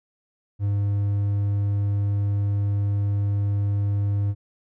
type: tone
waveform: triangle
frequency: 101.2 Hz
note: G#2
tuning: 44 cents flat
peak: -18 dBFS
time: 0.59-4.35 s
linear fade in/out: 50 ms
effects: none